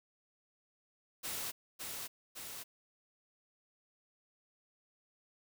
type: noise with echo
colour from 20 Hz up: white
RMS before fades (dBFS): -40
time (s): 1.23-1.52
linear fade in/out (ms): 20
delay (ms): 560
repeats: 2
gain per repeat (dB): -3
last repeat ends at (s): 2.64
effects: none